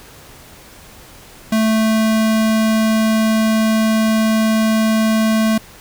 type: tone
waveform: square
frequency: 220 Hz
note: A3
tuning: in tune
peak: -13 dBFS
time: 1.52-5.58 s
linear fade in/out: 5 ms
effects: pink hiss -41 dBFS RMS until 5.8 s